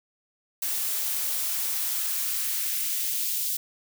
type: noise with high-pass filter sweep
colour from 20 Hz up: blue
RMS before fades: -28 dBFS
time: 0.62-3.57 s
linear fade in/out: 5 ms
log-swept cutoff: 260 to 3700 Hz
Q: 1
effects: none